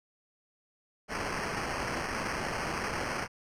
blue noise with sample-and-hold, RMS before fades -34 dBFS, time 1.08-3.28 s, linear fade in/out 50 ms, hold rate 3675 Hz, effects low-pass 8000 Hz 12 dB/octave

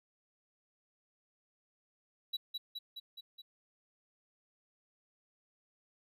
triangle tone with echo, 3915 Hz, B7, 16 cents flat, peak -32 dBFS, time 2.33-2.37 s, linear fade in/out 10 ms, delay 210 ms, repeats 5, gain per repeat -3 dB, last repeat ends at 3.42 s, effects none

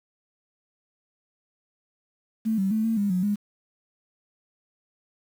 sine tone with pitch steps, 221.2 / 193 / 218.5 / 225.2 / 202.6 / 182 / 205.9 Hz, A3 / G3 / A3 / A3 / G#3 / F#3 / G#3, +9 / -27 / -12 / +40 / -43 / -28 / -15 cents, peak -21 dBFS, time 2.45-3.36 s, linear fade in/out 20 ms, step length 130 ms, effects 8-bit

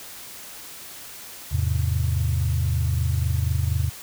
sine chord, E augmented, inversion none, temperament equal with one note detuned, 82.41 / 106.38 / 130.81 Hz, E2 / G#2 / B#2, 0 / +42 / 0 cents, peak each -22 / -25 / -25 dBFS, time 1.51-3.9 s, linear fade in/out 20 ms, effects tanh soft clip ceiling -11 dBFS + white hiss -40 dBFS RMS until 4.02 s

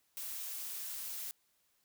blue noise, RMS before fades -42 dBFS, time 0.17-1.31 s, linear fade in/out 0 ms, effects white hiss -75 dBFS RMS until 1.84 s

